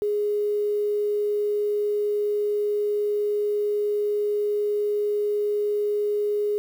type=tone; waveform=sine; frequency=415.3 Hz; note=G#4; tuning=in tune; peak=-21 dBFS; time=0.02-6.58 s; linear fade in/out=0 ms; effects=8-bit